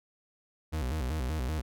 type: tone with vibrato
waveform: 40% pulse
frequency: 70 Hz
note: C#2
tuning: 18 cents sharp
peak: -29 dBFS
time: 0.72-1.62 s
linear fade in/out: 20 ms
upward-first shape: square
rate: 5.2 Hz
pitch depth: 200 cents each way
effects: none